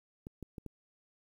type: clicks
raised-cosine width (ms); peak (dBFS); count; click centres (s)
3; -30; 4; 0.269 / 0.427 / 0.582 / 0.663
effects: 10-bit